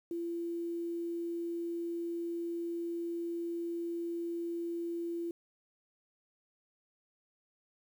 sine tone with quantisation, 340 Hz, F4, 46 cents flat, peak -34 dBFS, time 0.11-5.31 s, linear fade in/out 2 ms, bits 10, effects none

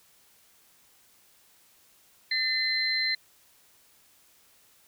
sine tone cluster, 1792 / 2052 / 4110 Hz, A6 / C7 / C8, +31 / -34 / -32 cents, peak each -33 / -29 / -27 dBFS, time 2.31-3.15 s, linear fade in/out 5 ms, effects white hiss -61 dBFS RMS until 4.87 s

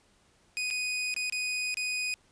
sawtooth tone with dropouts, 2489 Hz, D#7, in tune, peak -26 dBFS, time 0.57-2.14 s, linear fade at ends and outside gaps 0 ms, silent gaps 0.703-0.709 / 1.141-1.164 / 1.298-1.324 / 1.743-1.771 s, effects pink hiss -65 dBFS RMS until 2.31 s + resampled to 22050 Hz

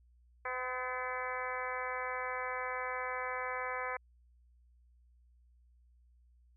harmonic tone with a mistuned harmonic, 254.1 Hz, B3, 49 cents sharp, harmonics 2 / 3 / 4 / 5 / 6 / 7 / 8 / 9, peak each -42 / -45 / -41 / -43 / -46 / -44 / -44 / -47 dBFS, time 0.45-3.97 s, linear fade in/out 5 ms, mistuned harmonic 7, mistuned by -39 cents, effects added 60 Hz sine -62 dBFS peak until 6.56 s

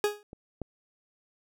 40% pulse tone with exponential decay, 415.3 Hz, G#4, in tune, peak -20 dBFS, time 0.04-0.23 s, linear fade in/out 1 ms, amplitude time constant 41 ms
clicks, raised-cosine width 2 ms, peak -30 / -21 dBFS, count 2, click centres 0.331 / 0.617 s
effects none

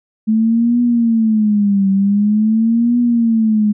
sine tone with vibrato, 216.5 Hz, A3, 28 cents flat, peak -10 dBFS, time 0.27-3.73 s, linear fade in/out 20 ms, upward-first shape triangle, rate 0.46 Hz, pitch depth 200 cents each way, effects none

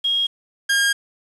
sine / sawtooth tone pair in turn, 3267 / 1620.3 Hz, G#7 / G#6, -29 / -43 cents, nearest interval octave, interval 1214 cents, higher first, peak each -17 / -12 dBFS, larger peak second, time 0.04-0.27 / 0.69-0.93 s, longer second, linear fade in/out 10 ms, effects resampled to 24000 Hz + 7-bit

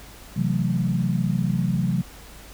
sine chord, F# half-diminished seventh, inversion second, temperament equal, 130.81 / 164.81 / 185 / 220 Hz, C3 / E3 / F#3 / A3, 0 / 0 / 0 / 0 cents, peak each -25 / -25 / -24 / -30 dBFS, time 0.36-2.02 s, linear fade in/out 10 ms, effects added 50 Hz sine -45 dBFS peak until 2.53 s + pink hiss -45 dBFS RMS until 2.53 s

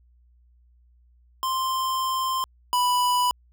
square tone pair in turn, 1046.5 / 988 Hz, C6 / B5, 0 / 0 cents, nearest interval minor second, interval 100 cents, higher first, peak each -24 / -20 dBFS, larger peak second, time 1.43-2.44 / 2.73-3.31 s, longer first, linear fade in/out 0 ms, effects added 60 Hz sine -55 dBFS peak until 3.52 s

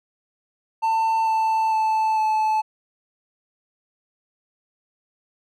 triangle tone with pitch steps, 894 / 885.3 / 876.6 / 868 Hz, A5 / A5 / A5 / A5, +27 / +10 / -7 / -24 cents, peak -16 dBFS, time 0.82-2.62 s, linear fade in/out 20 ms, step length 450 ms, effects none

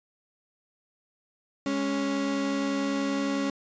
35% pulse tone pair together, 206.5 / 277.3 Hz, G#3 / C#4, -10 / +1 cents, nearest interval perfect fourth, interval 511 cents, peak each -31 / -25 dBFS, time 1.66-3.5 s, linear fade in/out 2 ms, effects resampled to 16000 Hz

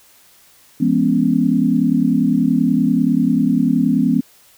sine chord, C# dominant seventh, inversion first, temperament equal with one note detuned, 170.23 / 207.7 / 246.9 / 277.2 Hz, E#3 / G#3 / B3 / C#4, -44 / 0 / 0 / 0 cents, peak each -20 / -19 / -16 / -18 dBFS, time 0.8-4.21 s, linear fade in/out 10 ms, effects white hiss -50 dBFS RMS until 4.57 s

